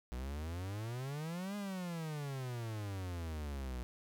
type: exponential two-way sweep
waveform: 45% pulse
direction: up then down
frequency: 59.8 to 207.7 to 59.8 Hz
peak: -39 dBFS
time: 0.12-3.83 s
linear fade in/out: 0 ms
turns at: 1.56 s
effects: none